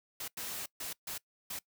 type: noise bursts at uneven times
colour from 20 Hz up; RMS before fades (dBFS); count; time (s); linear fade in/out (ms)
white; -40; 5; 0.2-0.28 / 0.37-0.66 / 0.8-0.93 / 1.07-1.18 / 1.5-1.59; 5
effects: noise-tail reverb RT60 0.1 s tail -22 dB re dry